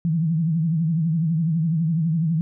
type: tone with vibrato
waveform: sine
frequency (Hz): 162.7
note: E3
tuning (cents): -22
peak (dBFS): -18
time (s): 0.05-2.41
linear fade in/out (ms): 0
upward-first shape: triangle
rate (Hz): 12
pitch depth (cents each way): 130
effects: none